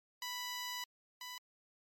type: tone pair in turn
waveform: 10% pulse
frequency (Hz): 987.8 / 993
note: B5 / B5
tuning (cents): 0 / +9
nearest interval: unison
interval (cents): 9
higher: second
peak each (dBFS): -31 / -36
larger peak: first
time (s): 0.22-0.84 / 1.21-1.38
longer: first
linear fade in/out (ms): 2
effects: MP3 64 kbps